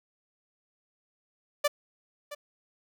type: tone with echo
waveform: sawtooth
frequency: 586 Hz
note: D5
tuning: 4 cents flat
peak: -18 dBFS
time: 1.64-1.68 s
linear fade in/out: 10 ms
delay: 670 ms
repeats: 1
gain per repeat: -15 dB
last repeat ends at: 2.35 s
effects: none